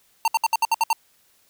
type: tone bursts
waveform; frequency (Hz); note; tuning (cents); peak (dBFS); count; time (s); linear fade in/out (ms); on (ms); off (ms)
square; 908; A#5; -46; -17; 8; 0.25-0.93; 2; 29; 64
effects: white hiss -61 dBFS RMS until 1.49 s